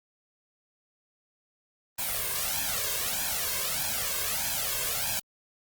white noise with flanger, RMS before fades -30 dBFS, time 1.98-5.2 s, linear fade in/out 10 ms, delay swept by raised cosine 1.2 to 1.9 ms, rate 1.6 Hz, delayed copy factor +0.95, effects Opus 32 kbps

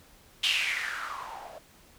violet noise with low-pass filter sweep, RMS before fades -32 dBFS, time 0.43-1.59 s, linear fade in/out 10 ms, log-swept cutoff 3200 to 600 Hz, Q 5.7, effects pink hiss -57 dBFS RMS until 1.98 s

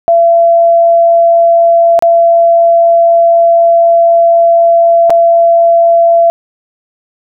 sine tone with dropouts, 676 Hz, E5, 43 cents sharp, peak -3 dBFS, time 0.08-6.3 s, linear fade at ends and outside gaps 0 ms, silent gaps 1.991-2.024 / 5.097-5.104 s, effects none

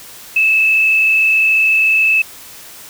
sine tone with frequency modulation, 2610 Hz, E7, 18 cents flat, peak -9 dBFS, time 0.36-2.22 s, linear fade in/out 5 ms, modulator 33.8 Hz, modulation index 1.3, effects white hiss -36 dBFS RMS until 2.89 s

